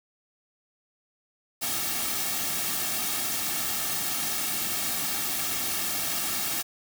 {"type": "noise with comb filter", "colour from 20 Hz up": "white", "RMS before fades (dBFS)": -29, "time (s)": [1.61, 6.63], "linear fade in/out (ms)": 20, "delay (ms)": 2, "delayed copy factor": -0.65, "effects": []}